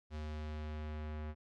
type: tone with low-pass filter sweep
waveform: square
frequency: 76.4 Hz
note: D#2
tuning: 31 cents flat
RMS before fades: -42 dBFS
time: 0.1-1.35 s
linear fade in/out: 50 ms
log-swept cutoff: 5100 to 2100 Hz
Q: 0.87
effects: none